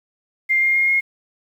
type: tone with pitch steps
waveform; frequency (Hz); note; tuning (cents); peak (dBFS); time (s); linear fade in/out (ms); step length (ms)
sine; 2106 / 2121 / 2135 / 2150; C7 / C7 / C7 / C7; +11 / +23 / +34 / +47; -14; 0.49-1.01; 20; 130
effects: 8-bit